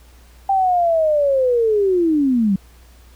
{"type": "linear sweep", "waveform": "sine", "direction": "down", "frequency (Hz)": [790, 185], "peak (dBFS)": -13, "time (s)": [0.49, 2.56], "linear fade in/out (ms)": 5, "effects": ["added 60 Hz sine -44 dBFS peak until 3.15 s", "pink hiss -52 dBFS RMS until 3.15 s"]}